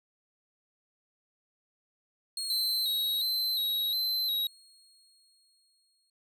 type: tone with exponential decay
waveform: 30% pulse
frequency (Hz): 4281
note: C8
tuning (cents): +39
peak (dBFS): -29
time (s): 2.37-6.1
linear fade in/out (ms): 2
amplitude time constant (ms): 810
type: tone with vibrato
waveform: square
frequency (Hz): 3951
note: B7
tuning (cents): 0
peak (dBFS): -28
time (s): 2.5-4.47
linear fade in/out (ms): 2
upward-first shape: square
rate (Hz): 1.4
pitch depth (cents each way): 54
effects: none